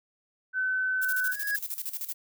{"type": "tone with pitch glide", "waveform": "sine", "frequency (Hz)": [1519, 1505.9], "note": ["F#6", "F#6"], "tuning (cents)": [45, 30], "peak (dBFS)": -25, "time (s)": [0.53, 1.35], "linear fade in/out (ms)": 50, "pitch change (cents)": -15, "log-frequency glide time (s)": [0.98, 1.2]}
{"type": "tone with exponential growth", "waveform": "triangle", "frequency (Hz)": 1661.2, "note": "G#6", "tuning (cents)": 0, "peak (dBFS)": -22, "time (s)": [1, 1.56], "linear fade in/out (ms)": 5, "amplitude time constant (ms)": 120}
{"type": "noise with tremolo", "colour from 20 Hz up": "violet", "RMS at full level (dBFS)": -33, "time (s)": [1.01, 2.14], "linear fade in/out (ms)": 20, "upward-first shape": "square", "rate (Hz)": 13, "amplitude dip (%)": 75}
{"effects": []}